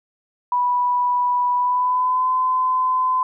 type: tone with pitch glide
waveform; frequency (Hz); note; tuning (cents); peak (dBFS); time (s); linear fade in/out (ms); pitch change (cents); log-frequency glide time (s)
sine; 983 to 1021.2; B5 to C6; -8 to -42; -16; 0.52-3.23; 2; +66; 1.55-2.29
effects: none